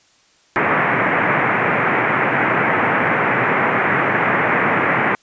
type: band-pass noise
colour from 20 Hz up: white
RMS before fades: -17 dBFS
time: 0.56-5.15 s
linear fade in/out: 0 ms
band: 110 to 2200 Hz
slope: 48 dB/octave
effects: white hiss -55 dBFS RMS until 5.22 s + resampled to 16000 Hz